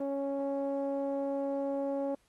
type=tone with low-pass filter; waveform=sawtooth; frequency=277.2 Hz; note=C#4; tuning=in tune; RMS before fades=-33 dBFS; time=0-2.15 s; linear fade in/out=5 ms; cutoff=650 Hz; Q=5.2; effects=pink hiss -70 dBFS RMS until 2.28 s + Opus 24 kbps